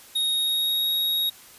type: tone with pitch glide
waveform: square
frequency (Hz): 3746 to 3776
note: A#7 to A#7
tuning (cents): +8 to +22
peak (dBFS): -22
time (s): 0.15-1.3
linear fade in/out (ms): 10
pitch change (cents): +14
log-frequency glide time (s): 0.34-0.9
effects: white hiss -48 dBFS RMS until 1.58 s + resampled to 32000 Hz